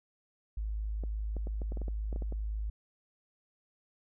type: tone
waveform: sine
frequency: 52.9 Hz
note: G#1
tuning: 33 cents sharp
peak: -32 dBFS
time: 0.57-2.7 s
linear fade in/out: 5 ms
type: clicks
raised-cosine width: 2 ms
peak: -29 dBFS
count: 12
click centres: 1.037 / 1.367 / 1.471 / 1.618 / 1.721 / 1.772 / 1.817 / 1.882 / 2.128 / 2.161 / 2.222 / 2.324 s
effects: none